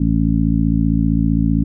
harmonic tone, 55.4 Hz, A1, 13 cents sharp, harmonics 1 / 2 / 3 / 4 / 5, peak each -19 / -22 / -18 / -19 / -19 dBFS, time 0-1.64 s, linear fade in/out 5 ms, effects none

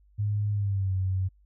sine tone with pitch glide, 103.83 to 94.12 Hz, G#2 to F#2, 0 to +30 cents, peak -24 dBFS, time 0.18-1.29 s, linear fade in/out 20 ms, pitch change -170 cents, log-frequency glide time 0.51-0.94 s, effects added 50 Hz sine -57 dBFS peak until 1.45 s

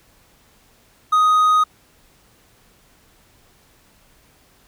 triangle tone, 1249 Hz, D#6, 6 cents sharp, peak -10 dBFS, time 1.12-1.64 s, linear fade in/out 10 ms, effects pink hiss -55 dBFS RMS until 4.67 s

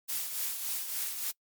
blue noise with tremolo, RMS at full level -32 dBFS, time 0.08-1.32 s, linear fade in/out 20 ms, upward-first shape triangle, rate 3.5 Hz, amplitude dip 55%, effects noise-tail reverb RT60 0.1 s tail -24 dB re dry + MP3 96 kbps

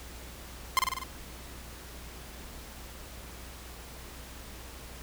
sawtooth tone with echo, 1046.5 Hz, C6, in tune, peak -17 dBFS, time 0.77-0.79 s, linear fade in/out 0 ms, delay 49 ms, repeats 5, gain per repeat -3 dB, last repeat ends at 1.035 s, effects added 60 Hz sine -47 dBFS peak until 5.02 s + pink hiss -47 dBFS RMS until 5.02 s

